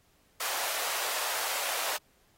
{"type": "high-pass noise", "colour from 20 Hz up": "pink", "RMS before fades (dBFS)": -33, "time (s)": [0.4, 1.97], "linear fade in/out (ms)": 5, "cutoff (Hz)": 590, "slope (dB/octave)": 24, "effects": ["pink hiss -67 dBFS RMS until 2.37 s", "AAC 48 kbps"]}